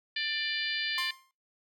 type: harmonic tone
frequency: 592 Hz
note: D5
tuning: 14 cents sharp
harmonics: 3 / 4 / 5 / 6 / 7 / 8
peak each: -35 / -36 / -37 / -38 / -38 / -39 dBFS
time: 0.16-1.11 s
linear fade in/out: 5 ms
type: tone with exponential decay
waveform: sawtooth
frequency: 1056 Hz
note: C6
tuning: 16 cents sharp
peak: -28 dBFS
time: 0.98-1.31 s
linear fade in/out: 1 ms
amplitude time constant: 71 ms
effects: noise-tail reverb RT60 0.3 s tail -23 dB re dry